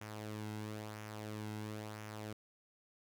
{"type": "tone with flanger", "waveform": "sawtooth", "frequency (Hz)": 106.9, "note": "A2", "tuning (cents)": -49, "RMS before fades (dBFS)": -45, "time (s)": [0.01, 2.33], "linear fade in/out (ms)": 5, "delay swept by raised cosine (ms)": [0.23, 1.73], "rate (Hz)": 0.99, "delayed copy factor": -0.5, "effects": []}